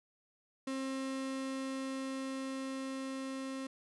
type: tone with level ramp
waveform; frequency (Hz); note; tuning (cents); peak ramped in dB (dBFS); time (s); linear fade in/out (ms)
35% pulse; 266.5; C4; +32; -34 to -37; 0.67-3.67; 5
effects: resampled to 24000 Hz